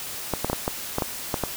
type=clicks; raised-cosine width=1 ms; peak=-9 dBFS; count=9; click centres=0.337 / 0.446 / 0.499 / 0.531 / 0.679 / 0.984 / 1.022 / 1.342 / 1.437 s; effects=white hiss -34 dBFS RMS until 1.56 s